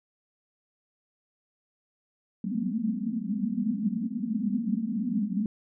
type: band-pass noise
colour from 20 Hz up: pink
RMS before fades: -29 dBFS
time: 2.44-5.46 s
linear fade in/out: 2 ms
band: 190 to 250 Hz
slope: 96 dB/octave
effects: none